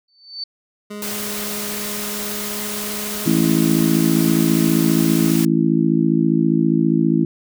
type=tone with exponential growth; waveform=sine; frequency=4533 Hz; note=C#8; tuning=38 cents sharp; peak=-22 dBFS; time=0.08-0.44 s; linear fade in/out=5 ms; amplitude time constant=77 ms
type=tone with pitch glide; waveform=25% pulse; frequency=207.7 to 211.1 Hz; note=G#3 to G#3; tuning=0 to +29 cents; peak=-25 dBFS; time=0.9-5.32 s; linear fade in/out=10 ms; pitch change=+29 cents; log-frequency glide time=2-4.24 s
type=noise; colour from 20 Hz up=white; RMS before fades=-27 dBFS; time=1.02-5.45 s; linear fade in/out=2 ms
type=harmonic tone; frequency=54.9 Hz; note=A1; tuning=3 cents flat; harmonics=3 / 4 / 5 / 6; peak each=-19 / -19 / -19 / -19 dBFS; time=3.26-7.25 s; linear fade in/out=5 ms
effects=none